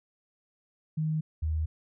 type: tone pair in turn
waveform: sine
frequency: 156.3 / 78.56 Hz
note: D#3 / D#2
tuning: +8 / +17 cents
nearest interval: octave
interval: 1191 cents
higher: first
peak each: -26 / -26 dBFS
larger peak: neither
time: 0.97-1.21 / 1.42-1.66 s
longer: neither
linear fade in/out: 10 ms
effects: none